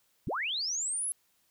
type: linear sweep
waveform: sine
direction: up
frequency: 67.1 to 11080 Hz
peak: -30 dBFS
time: 0.27-1.12 s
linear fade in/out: 0 ms
effects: white hiss -71 dBFS RMS until 1.5 s